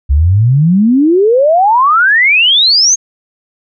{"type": "exponential sweep", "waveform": "sine", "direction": "up", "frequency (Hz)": [65.41, 6560], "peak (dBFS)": -5, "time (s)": [0.09, 2.96], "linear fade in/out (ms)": 20, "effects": []}